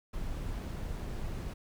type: noise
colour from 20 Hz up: brown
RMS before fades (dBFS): -37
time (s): 0.13-1.54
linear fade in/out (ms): 10
effects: none